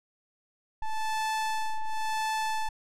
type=ring-modulated tone; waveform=square; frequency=437.5 Hz; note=A4; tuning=10 cents flat; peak=-25 dBFS; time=0.82-2.69 s; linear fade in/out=5 ms; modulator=437 Hz; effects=low-pass 10000 Hz 12 dB/octave